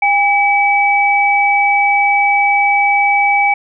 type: tone pair together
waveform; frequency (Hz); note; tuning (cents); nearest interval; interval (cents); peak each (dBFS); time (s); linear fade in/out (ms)
sine; 807.9 / 2290; G#5 / D7; -48 / -44; octave + tritone; 1804; -12; 0.02-3.54; 5
effects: none